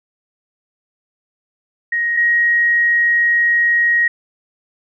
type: tone pair in turn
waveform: sine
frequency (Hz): 1879 / 1886.4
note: A#6 / A#6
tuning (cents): +13 / +20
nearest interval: unison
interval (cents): 7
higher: second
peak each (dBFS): -15 / -11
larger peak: second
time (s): 1.92-2.17 / 2.17-4.08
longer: second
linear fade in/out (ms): 5
effects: none